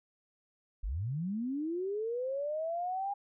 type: linear sweep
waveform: sine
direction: up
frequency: 37.67 to 813 Hz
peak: -32 dBFS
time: 0.83-3.14 s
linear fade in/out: 10 ms
effects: none